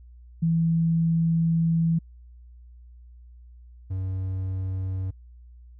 sine / triangle tone pair in turn, 164.9 / 94.19 Hz, E3 / F#2, +1 / +31 cents, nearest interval minor seventh, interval 970 cents, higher first, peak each -19 / -24 dBFS, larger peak first, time 0.42-1.99 / 3.9-5.11 s, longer first, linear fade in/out 10 ms, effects added 60 Hz sine -45 dBFS peak until 5.79 s

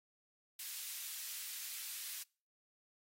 white high-pass noise, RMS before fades -45 dBFS, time 0.59-2.23 s, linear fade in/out 5 ms, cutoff 2200 Hz, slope 12 dB/octave, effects noise-tail reverb RT60 0.4 s tail -26 dB re dry + AAC 48 kbps

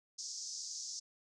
pink band-pass noise, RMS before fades -44 dBFS, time 0.18-1 s, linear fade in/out 10 ms, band 5000 to 6700 Hz, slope 48 dB/octave, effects none

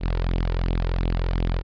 sawtooth tone with flanger, 43.11 Hz, F1, 22 cents flat, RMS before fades -23 dBFS, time 0-1.63 s, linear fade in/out 50 ms, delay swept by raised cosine 0.29 to 2.19 ms, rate 2.8 Hz, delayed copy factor +0.6, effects resampled to 11025 Hz

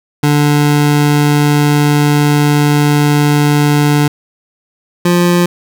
25% pulse tone pair in turn, 146.9 / 175.22 Hz, D3 / F3, +1 / +6 cents, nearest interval minor third, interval 305 cents, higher second, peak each -4 dBFS, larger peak neither, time 0.23-4.08 / 5.05-5.46 s, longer first, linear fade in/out 5 ms, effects none

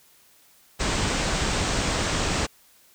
pink low-pass noise, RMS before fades -25 dBFS, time 0.79-2.47 s, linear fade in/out 20 ms, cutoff 8600 Hz, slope 96 dB/octave, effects white hiss -57 dBFS RMS until 2.94 s

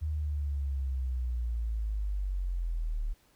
sine linear sweep, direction down, 77.78 to 36.15 Hz, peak -29 dBFS, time 0.01-3.14 s, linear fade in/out 20 ms, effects pink hiss -66 dBFS RMS until 3.35 s

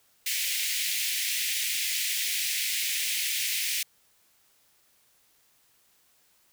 pink high-pass noise, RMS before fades -29 dBFS, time 0.26-3.83 s, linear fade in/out 5 ms, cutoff 2000 Hz, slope 48 dB/octave, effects white hiss -65 dBFS RMS until 6.52 s

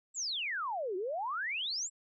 sine exponential two-way sweep, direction down then up, 7902 to 352 to 7902 Hz, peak -33 dBFS, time 0.14-1.9 s, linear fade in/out 50 ms, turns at 0.96 s, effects none

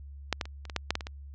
clicks, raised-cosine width 0.2 ms, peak -8 / -12 / -25 / -27 / -21 / -10 / -8 / -12 / -20 / -20 dBFS, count 10, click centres 0.327 / 0.412 / 0.455 / 0.653 / 0.698 / 0.763 / 0.906 / 0.954 / 1.008 / 1.069 s, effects added 70 Hz sine -42 dBFS peak until 1.34 s + low-pass 6000 Hz 12 dB/octave

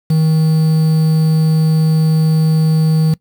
triangle tone with quantisation, 158.2 Hz, D#3, 29 cents sharp, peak -7 dBFS, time 0.1-3.14 s, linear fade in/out 5 ms, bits 5, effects noise-tail reverb RT60 0.1 s tail -21 dB re dry

